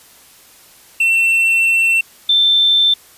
triangle / sine tone pair in turn, 2697 / 3554 Hz, E7 / A7, +39 / +17 cents, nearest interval perfect fourth, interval 478 cents, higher second, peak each -9 dBFS, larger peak neither, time 1-2.01 / 2.29-2.94 s, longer first, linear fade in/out 5 ms, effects white hiss -45 dBFS RMS until 3.17 s + resampled to 32000 Hz

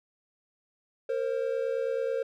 triangle tone pair together, 462.3 / 531.5 Hz, A#4 / C5, -14 / +27 cents, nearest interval major second, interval 241 cents, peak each -28 dBFS, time 1.09-2.23 s, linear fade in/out 5 ms, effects none

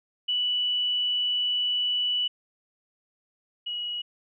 sine tone pair in turn, 2960 / 2911 Hz, F#7 / F#7, 0 / -29 cents, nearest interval unison, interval 29 cents, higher first, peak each -23 / -29 dBFS, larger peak first, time 0.28-2.28 / 3.66-4.02 s, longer first, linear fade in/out 10 ms, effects none

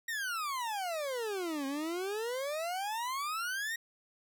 40% pulse exponential two-way sweep, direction down then up, 1898 to 267 to 1898 Hz, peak -33 dBFS, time 0.08-3.76 s, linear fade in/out 5 ms, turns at 1.66 s, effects none

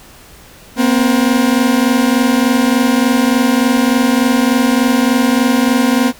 40% pulse tone pair together, 238.1 / 261.5 Hz, A#3 / C4, +37 / -1 cents, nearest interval major second, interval 162 cents, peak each -12 dBFS, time 0.76-6.13 s, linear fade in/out 50 ms, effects pink hiss -40 dBFS RMS until 6.19 s

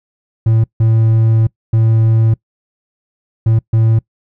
triangle tone bursts at uneven times, 112.1 Hz, A2, 33 cents sharp, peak -6 dBFS, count 5, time 0.46-0.64 / 0.8-1.47 / 1.73-2.34 / 3.46-3.59 / 3.73-3.99 s, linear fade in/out 5 ms, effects noise-tail reverb RT60 0.1 s tail -23 dB re dry

